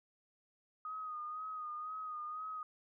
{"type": "tone with vibrato", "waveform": "sine", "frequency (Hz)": 1244.5, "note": "D#6", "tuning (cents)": 0, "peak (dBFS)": -40, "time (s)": [0.85, 2.63], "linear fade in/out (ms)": 2, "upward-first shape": "sine", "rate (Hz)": 2, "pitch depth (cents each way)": 41, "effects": []}